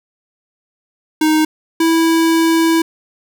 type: tone pair in turn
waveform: square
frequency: 311.1 / 328 Hz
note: D#4 / E4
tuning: 0 / -9 cents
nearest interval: minor second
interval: 91 cents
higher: second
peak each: -11 dBFS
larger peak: neither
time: 1.21-1.45 / 1.8-2.82 s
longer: second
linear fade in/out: 5 ms
effects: none